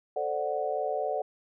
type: chord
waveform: sine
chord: D dominant seventh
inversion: second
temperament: equal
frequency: 440 / 523.3 / 587.3 / 740 Hz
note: A4 / C5 / D5 / F#5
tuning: 0 / 0 / 0 / 0 cents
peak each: -34 / -35 / -32 / -32 dBFS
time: 0.16-1.22 s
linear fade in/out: 5 ms
effects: none